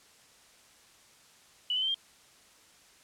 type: tone with pitch steps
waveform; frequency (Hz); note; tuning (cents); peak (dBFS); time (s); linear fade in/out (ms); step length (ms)
sine; 2960 / 3036 / 3114 / 3195; F#7 / F#7 / G7 / G7; 0 / +44 / -12 / +32; -27; 1.7-1.944; 2; 61
effects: white hiss -59 dBFS RMS until 3.03 s + low-pass 9000 Hz 12 dB/octave